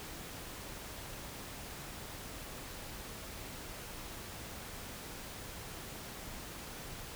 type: silence
effects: pink hiss -46 dBFS RMS until 7.15 s